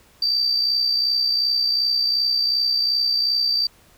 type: tone with amplitude modulation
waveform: sine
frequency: 4658 Hz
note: D8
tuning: 15 cents flat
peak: -14 dBFS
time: 0.22-3.67 s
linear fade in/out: 5 ms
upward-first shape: sine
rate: 62.7 Hz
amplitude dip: 55%
effects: tanh soft clip ceiling -12 dBFS + pink hiss -54 dBFS RMS until 3.97 s